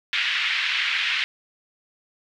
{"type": "band-pass noise", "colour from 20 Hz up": "pink", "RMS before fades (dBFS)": -24, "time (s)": [0.13, 1.24], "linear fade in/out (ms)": 0, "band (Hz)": [1800, 3400], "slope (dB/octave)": 24, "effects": []}